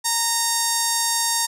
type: tone with notch filter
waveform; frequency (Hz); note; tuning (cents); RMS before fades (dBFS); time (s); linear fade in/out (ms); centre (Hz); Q
5% pulse; 925; A#5; -14; -21; 0.04-1.47; 20; 2600; 1
effects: low-pass 12000 Hz 12 dB/octave